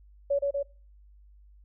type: tone with echo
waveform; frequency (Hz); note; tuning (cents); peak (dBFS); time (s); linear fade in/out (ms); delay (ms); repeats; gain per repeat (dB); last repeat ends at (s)
sine; 563; C#5; +27; -22; 0.3-0.39; 10; 120; 2; -2; 0.63
effects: noise-tail reverb RT60 0.4 s tail -24 dB re dry + added 50 Hz sine -52 dBFS peak until 1.64 s